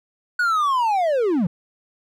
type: linear sweep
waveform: triangle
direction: down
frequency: 1480 to 155.56 Hz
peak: -15 dBFS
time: 0.39-1.47 s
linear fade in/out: 5 ms
effects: none